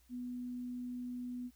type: tone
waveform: sine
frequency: 246.9 Hz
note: B3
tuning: in tune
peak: -39 dBFS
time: 0.09-1.51 s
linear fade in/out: 50 ms
effects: added 60 Hz sine -66 dBFS peak until 1.55 s + white hiss -71 dBFS RMS until 1.55 s